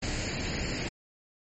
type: noise with comb filter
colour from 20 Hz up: pink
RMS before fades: -32 dBFS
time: 0.02-0.89 s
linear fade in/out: 10 ms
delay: 0.43 ms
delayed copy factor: +0.55
effects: MP3 32 kbps